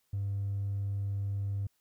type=tone with hard clipping; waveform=sine; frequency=99.6 Hz; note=G2; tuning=28 cents sharp; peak=-31 dBFS; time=0.13-1.67 s; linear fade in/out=5 ms; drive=1 dB; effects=white hiss -75 dBFS RMS until 1.8 s